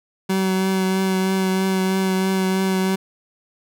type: tone with vibrato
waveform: 30% pulse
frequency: 189.4 Hz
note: F#3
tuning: 41 cents sharp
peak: -15 dBFS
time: 0.29-2.96 s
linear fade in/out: 10 ms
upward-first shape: triangle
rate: 3.1 Hz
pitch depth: 18 cents each way
effects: none